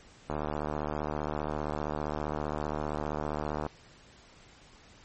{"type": "click train", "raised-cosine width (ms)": 1, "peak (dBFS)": -18, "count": 254, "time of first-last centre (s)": [0.3, 3.664], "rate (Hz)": 75.2, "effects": ["pink hiss -56 dBFS RMS until 5.04 s", "MP3 32 kbps"]}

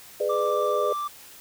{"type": "chord", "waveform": "sine", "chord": "G# diminished", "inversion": "none", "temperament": "just", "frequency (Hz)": [415.3, 498.4, 598], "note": ["G#4", "B4", "D5"], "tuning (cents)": [0, 16, 31], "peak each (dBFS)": [-27, -27, -26], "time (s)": [0.2, 0.93], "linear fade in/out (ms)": 5}
{"type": "tone", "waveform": "triangle", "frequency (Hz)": 1174.7, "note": "D6", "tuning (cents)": 0, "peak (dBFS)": -25, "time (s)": [0.29, 1.08], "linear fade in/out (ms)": 10}
{"effects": ["white hiss -47 dBFS RMS until 1.4 s"]}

